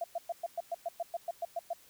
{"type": "tone bursts", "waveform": "sine", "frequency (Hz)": 682, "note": "F5", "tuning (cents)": -41, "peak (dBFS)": -31, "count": 13, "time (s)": [0.01, 1.733], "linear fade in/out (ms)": 5, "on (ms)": 31, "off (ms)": 110, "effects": ["white hiss -60 dBFS RMS until 1.89 s"]}